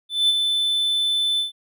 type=tone with ADSR envelope; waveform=triangle; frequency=3520 Hz; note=A7; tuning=in tune; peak=-12 dBFS; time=0.09-1.52 s; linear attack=200 ms; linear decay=29 ms; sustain=-5 dB; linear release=130 ms; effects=none